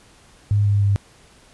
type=tone with pitch steps; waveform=sine; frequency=102.8 / 101.56 / 100.34 Hz; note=G#2 / G#2 / G2; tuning=-17 / -38 / +41 cents; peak=-14 dBFS; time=0.51-0.96 s; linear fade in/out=0 ms; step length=150 ms; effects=pink hiss -51 dBFS RMS until 1.53 s + resampled to 24000 Hz